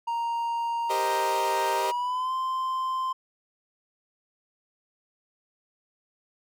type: tone with pitch glide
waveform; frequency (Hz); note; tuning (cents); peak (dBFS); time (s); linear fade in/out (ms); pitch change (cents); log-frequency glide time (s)
triangle; 932.3 to 1040.4; A#5 to C6; 0 to -10; -24; 0.07-3.13; 10; +190; 1.74-2.33
type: chord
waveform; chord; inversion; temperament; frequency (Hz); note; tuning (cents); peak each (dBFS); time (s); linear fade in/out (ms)
sawtooth; C minor seventh; second; equal; 392 / 466.2 / 523.3 / 622.3; G4 / Bb4 / C5 / Eb5; 0 / 0 / 0 / 0; -28 / -33 / -30 / -28; 0.89-1.92; 20
effects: none